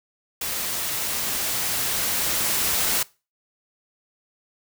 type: noise with level ramp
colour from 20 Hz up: white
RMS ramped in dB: -28 to -22 dBFS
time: 0.41-3.03 s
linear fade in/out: 5 ms
effects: noise-tail reverb RT60 0.3 s tail -22 dB re dry